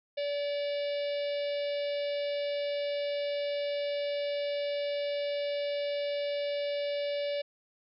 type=harmonic tone with a mistuned harmonic; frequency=575 Hz; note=D5; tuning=37 cents flat; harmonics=1 / 3 / 4 / 5 / 6 / 7 / 8 / 9; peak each=-30 / -49 / -45 / -45 / -46 / -49 / -51 / -54 dBFS; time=0.17-7.42 s; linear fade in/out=10 ms; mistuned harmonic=6; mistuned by=+59 cents; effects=none